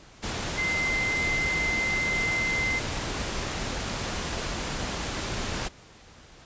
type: tone in noise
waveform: sine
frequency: 2070 Hz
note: C7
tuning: 19 cents flat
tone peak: -25 dBFS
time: 0.57-2.8 s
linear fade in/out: 20 ms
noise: pink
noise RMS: -31 dBFS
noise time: 0.22-5.69 s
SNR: +3 dB
effects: pink hiss -51 dBFS RMS until 6.45 s + resampled to 16000 Hz